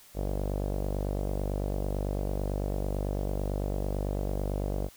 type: tone with low-pass filter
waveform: sawtooth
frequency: 49 Hz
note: G1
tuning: in tune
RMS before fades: -31 dBFS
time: 0.14-4.9 s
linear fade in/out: 50 ms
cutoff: 590 Hz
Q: 2.6
effects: white hiss -55 dBFS RMS until 4.96 s

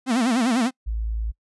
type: tone with vibrato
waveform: 45% pulse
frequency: 241.9 Hz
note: B3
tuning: 36 cents flat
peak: -18 dBFS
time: 0.06-0.71 s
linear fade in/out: 50 ms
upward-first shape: sine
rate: 10 Hz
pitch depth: 160 cents each way
type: tone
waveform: sine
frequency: 55 Hz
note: A1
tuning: in tune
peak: -23 dBFS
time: 0.86-1.32 s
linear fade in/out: 20 ms
effects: noise-tail reverb RT60 0.1 s tail -25 dB re dry + resampled to 24000 Hz

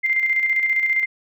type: tone with tremolo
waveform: sine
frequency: 2093 Hz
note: C7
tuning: in tune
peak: -15 dBFS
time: 0.03-1.06 s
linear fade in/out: 20 ms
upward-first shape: square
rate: 15 Hz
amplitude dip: 45%
effects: none

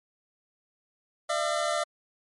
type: tone pair together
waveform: 25% pulse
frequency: 603 / 676.8 Hz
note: D5 / E5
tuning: +46 / +45 cents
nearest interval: major second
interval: 199 cents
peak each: -25 dBFS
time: 1.29-1.84 s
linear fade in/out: 10 ms
effects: MP3 48 kbps

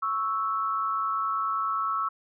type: tone pair together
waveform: sine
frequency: 1108 / 1317.6 Hz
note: C#6 / E6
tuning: -1 / -1 cents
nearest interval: minor third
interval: 300 cents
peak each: -29 / -27 dBFS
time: 0.02-2.09 s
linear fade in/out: 10 ms
effects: none

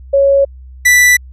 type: tone pair in turn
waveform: sine / 45% pulse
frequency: 554 / 1974.2 Hz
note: C#5 / B6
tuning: -1 / -1 cents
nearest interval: octave + minor seventh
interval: 2200 cents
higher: second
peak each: -6 / -5 dBFS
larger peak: second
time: 0.13-0.45 / 0.85-1.17 s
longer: neither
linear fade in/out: 10 ms
effects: added 64 Hz sine -31 dBFS peak until 1.32 s + resampled to 32000 Hz

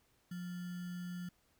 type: tone with sample-and-hold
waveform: sine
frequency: 177.9 Hz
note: F3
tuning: 32 cents sharp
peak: -40 dBFS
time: 0.31-1.29 s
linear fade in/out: 5 ms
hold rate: 1575 Hz
effects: pink hiss -73 dBFS RMS until 1.59 s

